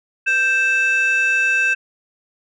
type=tone pair together; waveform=sine; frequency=1568 / 2637 Hz; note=G6 / E7; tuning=0 / 0 cents; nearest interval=major sixth; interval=900 cents; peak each=-15 dBFS; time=0.26-1.75 s; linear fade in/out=20 ms; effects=tanh soft clip ceiling -11 dBFS